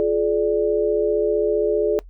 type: chord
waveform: sine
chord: D diminished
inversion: first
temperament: equal with one note detuned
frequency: 349.2 / 424.5 / 587.3 Hz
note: F4 / Ab4 / D5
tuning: 0 / +38 / 0 cents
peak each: -24 / -18 / -23 dBFS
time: 0-1.99 s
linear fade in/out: 0 ms
effects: noise-tail reverb RT60 0.1 s tail -21 dB re dry + added 44 Hz sine -39 dBFS peak until 2.09 s